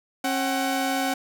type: tone pair together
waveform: sawtooth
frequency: 270.4 / 752 Hz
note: C#4 / F#5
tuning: -43 / +28 cents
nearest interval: octave + tritone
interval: 1771 cents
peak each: -22 dBFS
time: 0.24-1.14 s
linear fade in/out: 5 ms
effects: none